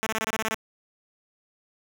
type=tone bursts; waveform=5% pulse; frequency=220 Hz; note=A3; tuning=in tune; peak=-14 dBFS; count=9; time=0.03-0.545 s; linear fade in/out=0 ms; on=35 ms; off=25 ms; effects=none